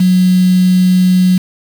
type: tone with quantisation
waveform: sine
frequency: 183.3 Hz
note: F#3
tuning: 16 cents flat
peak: -6 dBFS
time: 0-1.38 s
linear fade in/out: 5 ms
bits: 4
effects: none